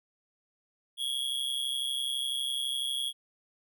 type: tone with amplitude modulation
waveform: square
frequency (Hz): 3309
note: G#7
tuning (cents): -7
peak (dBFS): -27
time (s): 0.97-3.13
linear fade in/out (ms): 50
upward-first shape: sine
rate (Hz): 132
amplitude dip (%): 80
effects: none